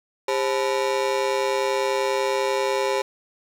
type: ring-modulated tone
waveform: 30% pulse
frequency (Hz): 466.2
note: A#4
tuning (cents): 0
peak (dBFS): -15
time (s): 0.28-3.02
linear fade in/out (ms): 5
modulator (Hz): 65.1
effects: low-pass 7000 Hz 12 dB/octave + 7-bit